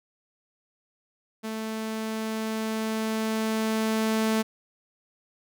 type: tone with level ramp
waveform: sawtooth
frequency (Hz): 220.2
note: A3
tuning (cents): +2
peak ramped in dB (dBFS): -27 to -18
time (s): 1.43-4.43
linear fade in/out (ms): 20
effects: none